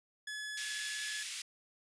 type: tone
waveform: sawtooth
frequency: 1706 Hz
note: G#6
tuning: 46 cents sharp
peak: -36 dBFS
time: 0.27-1.23 s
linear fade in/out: 5 ms
type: high-pass noise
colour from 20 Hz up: pink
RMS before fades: -41 dBFS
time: 0.57-1.42 s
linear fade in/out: 5 ms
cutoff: 2100 Hz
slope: 24 dB/octave
effects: resampled to 22050 Hz